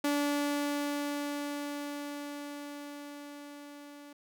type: tone with level ramp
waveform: sawtooth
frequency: 289 Hz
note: D4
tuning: 28 cents flat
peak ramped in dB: -23 to -44 dBFS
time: 0.04-4.13 s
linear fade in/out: 5 ms
effects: none